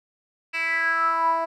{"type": "tone with band-pass filter sweep", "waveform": "10% pulse", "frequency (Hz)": 329.6, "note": "E4", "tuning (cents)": 0, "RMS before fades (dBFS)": -23, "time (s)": [0.53, 1.46], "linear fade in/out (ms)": 20, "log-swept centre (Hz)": [2600, 780], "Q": 6.6, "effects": []}